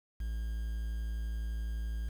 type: tone with quantisation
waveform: triangle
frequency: 55.9 Hz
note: A1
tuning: 28 cents sharp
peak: -31 dBFS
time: 0.2-2.09 s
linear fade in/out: 5 ms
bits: 9
effects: none